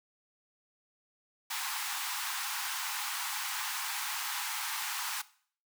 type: high-pass noise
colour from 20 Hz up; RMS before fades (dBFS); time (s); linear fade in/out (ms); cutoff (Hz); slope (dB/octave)
pink; -36; 1.5-5.22; 10; 800; 96
effects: noise-tail reverb RT60 0.5 s tail -18 dB re dry